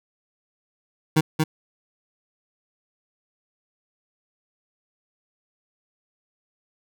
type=tone with echo; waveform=25% pulse; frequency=156.8 Hz; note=D#3; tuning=14 cents sharp; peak=-11 dBFS; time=1.16-1.21 s; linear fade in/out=10 ms; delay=230 ms; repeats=1; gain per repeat=-3 dB; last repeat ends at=1.44 s; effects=none